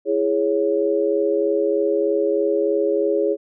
sine chord, C# minor, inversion first, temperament just, 332.6 / 415.8 / 554.4 Hz, E4 / G#4 / C#5, +16 / +2 / 0 cents, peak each -23 / -19 / -22 dBFS, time 0.05-3.37 s, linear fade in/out 50 ms, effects none

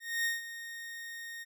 40% pulse tone with ADSR envelope, 1853 Hz, A#6, 11 cents flat, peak -27 dBFS, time 0-1.45 s, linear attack 250 ms, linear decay 160 ms, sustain -13 dB, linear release 28 ms, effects none

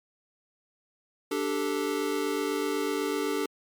square chord, D suspended fourth, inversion none, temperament equal, 293.7 / 392 / 440 Hz, D4 / G4 / A4, 0 / 0 / 0 cents, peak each -32 dBFS, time 1.31-3.46 s, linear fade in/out 5 ms, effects MP3 96 kbps

